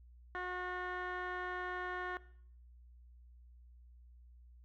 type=tone with low-pass filter; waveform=15% pulse; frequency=362.4 Hz; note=F#4; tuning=36 cents flat; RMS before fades=-41 dBFS; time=0.35-2.17 s; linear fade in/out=0 ms; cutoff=1900 Hz; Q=3.2; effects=noise-tail reverb RT60 0.6 s tail -18 dB re dry + added 60 Hz sine -56 dBFS peak until 4.64 s